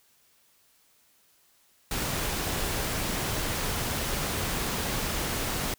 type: noise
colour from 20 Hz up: pink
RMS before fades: -30 dBFS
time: 1.91-5.74 s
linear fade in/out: 2 ms
effects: white hiss -64 dBFS RMS until 5.78 s